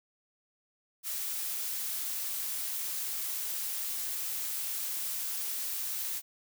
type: noise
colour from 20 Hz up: blue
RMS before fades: -35 dBFS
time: 1.03-6.22 s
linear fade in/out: 50 ms
effects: none